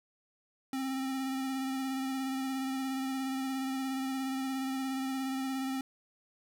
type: tone with vibrato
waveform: square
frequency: 265.3 Hz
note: C4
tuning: 24 cents sharp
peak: -33 dBFS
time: 0.73-5.81 s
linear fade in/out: 2 ms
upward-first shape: triangle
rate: 17 Hz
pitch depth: 26 cents each way
effects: 12-bit